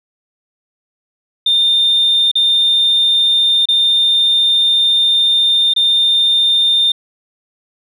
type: tone with dropouts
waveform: sine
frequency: 3617 Hz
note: A7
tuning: 47 cents sharp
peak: -8 dBFS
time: 1.46-6.92 s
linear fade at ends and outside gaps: 5 ms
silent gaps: 2.315-2.354 / 3.656-3.686 / 5.737-5.762 s
effects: tanh soft clip ceiling -6 dBFS